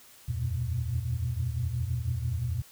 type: tone cluster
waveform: sine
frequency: 78.2 / 85.4 / 89.8 / 119.2 / 125.2 Hz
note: D#2 / F2 / F2 / A#2 / B2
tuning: +9 / -38 / +49 / +39 / +24 cents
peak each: -34 / -39 / -34 / -30 / -37 dBFS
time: 0.28-2.62 s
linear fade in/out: 10 ms
effects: tanh soft clip ceiling -18 dBFS + white hiss -54 dBFS RMS until 2.71 s